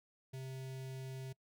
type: tone with notch filter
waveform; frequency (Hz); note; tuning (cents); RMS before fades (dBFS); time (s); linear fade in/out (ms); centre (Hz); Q
square; 131.8; C3; +13; -45; 0.33-1.33; 10; 1200; 1.4
effects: noise-tail reverb RT60 0.1 s tail -24 dB re dry